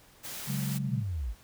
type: noise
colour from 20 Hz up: white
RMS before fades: -40 dBFS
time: 0.23-0.79 s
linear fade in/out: 20 ms
type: chord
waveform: sine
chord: C# suspended fourth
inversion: none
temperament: just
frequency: 138.59 / 184.79 / 207.9 Hz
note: C#3 / F#3 / G#3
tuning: 0 / -2 / +2 cents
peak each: -31 / -36 / -36 dBFS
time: 0.46-1.04 s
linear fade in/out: 50 ms
type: linear sweep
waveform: sine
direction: down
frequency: 142.5 to 46.25 Hz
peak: -30 dBFS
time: 0.83-1.35 s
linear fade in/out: 50 ms
effects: pink hiss -58 dBFS RMS until 1.43 s